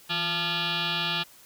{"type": "tone with frequency modulation", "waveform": "sine", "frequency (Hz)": 164.81, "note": "E3", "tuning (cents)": 0, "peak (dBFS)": -25, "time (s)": [0.09, 1.24], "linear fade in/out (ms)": 20, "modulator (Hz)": 518, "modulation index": 7.5, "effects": ["white hiss -53 dBFS RMS until 1.45 s"]}